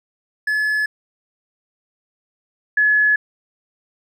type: tone pair in turn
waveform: triangle / sine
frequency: 1713 / 1703.3 Hz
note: A6 / G#6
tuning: -47 / +43 cents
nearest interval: unison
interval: 10 cents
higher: first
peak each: -15 / -12 dBFS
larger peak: second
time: 0.47-0.86 / 2.77-3.16 s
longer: neither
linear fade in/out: 5 ms
effects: none